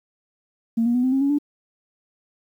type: tone with pitch steps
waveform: sine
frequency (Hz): 228.9 / 238.2 / 247.9 / 258 / 268.5 / 279.4 / 290.7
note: A#3 / A#3 / B3 / C4 / C4 / C#4 / D4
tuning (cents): -31 / +38 / +7 / -24 / +45 / +14 / -18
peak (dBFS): -16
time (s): 0.77-1.386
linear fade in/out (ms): 10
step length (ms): 88
effects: tanh soft clip ceiling -12 dBFS + 9-bit